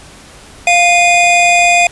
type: tone pair together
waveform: square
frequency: 698.5 / 2467 Hz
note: F5 / D#7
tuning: 0 / -15 cents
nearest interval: octave + minor seventh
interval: 2185 cents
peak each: -10 dBFS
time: 0.67-1.87 s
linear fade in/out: 2 ms
effects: pink hiss -37 dBFS RMS until 1.91 s + resampled to 24000 Hz